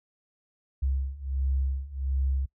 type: beating tone pair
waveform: sine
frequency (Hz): 66.3 / 67.7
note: C2 / C#2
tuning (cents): +23 / -40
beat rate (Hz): 1.4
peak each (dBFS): -30 / -28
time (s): 0.82-2.46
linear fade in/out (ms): 10
effects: noise-tail reverb RT60 0.1 s tail -21 dB re dry